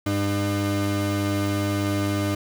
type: tone pair together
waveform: 35% pulse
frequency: 100.08 / 301.9 Hz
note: G2 / D4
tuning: +36 / +48 cents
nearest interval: octave + perfect fifth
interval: 1912 cents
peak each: -23 dBFS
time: 0.06-2.35 s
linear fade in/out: 5 ms
effects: none